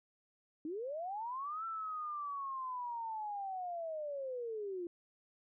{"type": "linear two-way sweep", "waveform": "sine", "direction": "up then down", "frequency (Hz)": [292.7, 1346, 337.8], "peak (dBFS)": -38, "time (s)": [0.65, 4.87], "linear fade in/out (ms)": 2, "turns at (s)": 1.65, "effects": []}